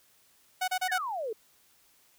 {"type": "tone bursts", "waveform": "sawtooth", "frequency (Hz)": 741, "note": "F#5", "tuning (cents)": 2, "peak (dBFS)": -23, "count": 4, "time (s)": [0.61, 0.983], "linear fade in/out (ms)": 10, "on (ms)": 70, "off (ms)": 31}
{"type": "exponential sweep", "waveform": "sine", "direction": "down", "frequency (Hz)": [1914, 415.3], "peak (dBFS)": -31, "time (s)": [0.88, 1.33], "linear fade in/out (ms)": 5}
{"effects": ["white hiss -64 dBFS RMS until 2.18 s"]}